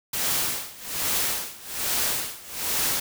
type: noise with tremolo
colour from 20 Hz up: white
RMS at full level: -24 dBFS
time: 0.13-3 s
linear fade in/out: 5 ms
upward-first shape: sine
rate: 1.2 Hz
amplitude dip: 90%
effects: none

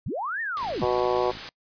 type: linear two-way sweep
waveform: sine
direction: up then down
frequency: 65.41 to 1872 to 65.41 Hz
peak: -27 dBFS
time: 0.06-0.85 s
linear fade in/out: 5 ms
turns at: 0.41 s
type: noise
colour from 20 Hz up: white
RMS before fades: -35 dBFS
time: 0.57-1.49 s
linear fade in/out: 0 ms
type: click train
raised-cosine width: 3 ms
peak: -33 dBFS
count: 41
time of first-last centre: 0.63-1.371 s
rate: 54 Hz
type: harmonic tone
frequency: 123.47 Hz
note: B2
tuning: in tune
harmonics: 3 / 4 / 5 / 6 / 7 / 8 / 9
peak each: -25 / -27 / -29 / -31 / -32 / -33 / -34 dBFS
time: 0.81-1.32 s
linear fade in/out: 20 ms
effects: noise-tail reverb RT60 0.1 s tail -25 dB re dry + resampled to 11025 Hz

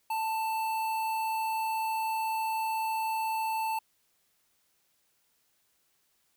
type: tone with notch filter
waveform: square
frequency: 886 Hz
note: A5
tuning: 12 cents sharp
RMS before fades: -31 dBFS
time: 0.1-3.79 s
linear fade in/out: 5 ms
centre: 5800 Hz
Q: 0.96
effects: white hiss -72 dBFS RMS until 6.36 s

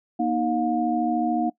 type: tone cluster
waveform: sine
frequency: 239.3 / 313 / 713 Hz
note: A#3 / D#4 / F5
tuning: +46 / +10 / +36 cents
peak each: -25 dBFS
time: 0.19-1.5 s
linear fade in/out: 10 ms
effects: noise-tail reverb RT60 0.1 s tail -20 dB re dry

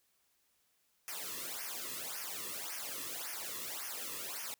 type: noise with flanger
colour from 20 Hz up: white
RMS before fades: -42 dBFS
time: 1.08-4.54 s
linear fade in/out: 0 ms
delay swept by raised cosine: 0.25 to 1.35 ms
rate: 1.8 Hz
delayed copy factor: -1
effects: white hiss -75 dBFS RMS until 4.59 s

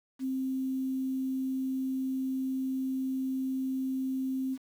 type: tone with quantisation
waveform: sine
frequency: 263 Hz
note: C4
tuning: 9 cents sharp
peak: -29 dBFS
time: 0.19-4.58 s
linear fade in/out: 50 ms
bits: 9
effects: none

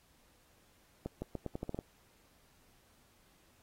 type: accelerating click train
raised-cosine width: 2 ms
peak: -24 dBFS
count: 9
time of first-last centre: 1.06-1.789 s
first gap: 160 ms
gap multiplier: 0.83
effects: pink hiss -68 dBFS RMS until 3.62 s + AAC 48 kbps

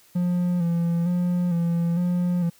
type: tone with vibrato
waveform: triangle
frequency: 173.4 Hz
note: F3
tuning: 12 cents flat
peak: -18 dBFS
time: 0.15-2.5 s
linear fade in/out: 10 ms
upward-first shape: square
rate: 1.1 Hz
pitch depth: 38 cents each way
effects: white hiss -56 dBFS RMS until 2.59 s

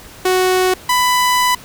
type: tone pair in turn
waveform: sawtooth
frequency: 370 / 995.8 Hz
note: F#4 / B5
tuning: 0 / +14 cents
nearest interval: octave + perfect fourth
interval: 1714 cents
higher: second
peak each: -8 dBFS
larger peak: neither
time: 0.25-0.74 / 0.89-1.55 s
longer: second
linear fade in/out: 5 ms
effects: pink hiss -38 dBFS RMS until 1.64 s

